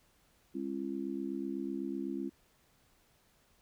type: harmonic tone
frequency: 68 Hz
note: C#2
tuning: 33 cents flat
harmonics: 3 / 4 / 5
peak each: -41 / -38 / -39 dBFS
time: 0.54-2.3 s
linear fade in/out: 20 ms
effects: pink hiss -69 dBFS RMS until 3.61 s